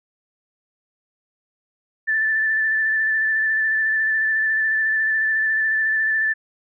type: tone with vibrato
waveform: sine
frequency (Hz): 1760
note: A6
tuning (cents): 0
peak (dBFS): -17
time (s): 2.07-6.34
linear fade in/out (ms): 20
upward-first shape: square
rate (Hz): 14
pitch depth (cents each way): 15
effects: none